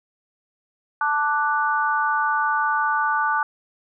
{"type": "chord", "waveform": "sine", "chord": "D major", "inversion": "second", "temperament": "equal", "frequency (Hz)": [880, 1174.7, 1480], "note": ["A5", "D6", "F#6"], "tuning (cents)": [0, 0, 0], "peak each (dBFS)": -23, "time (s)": [1.01, 3.43], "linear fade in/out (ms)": 2, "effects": []}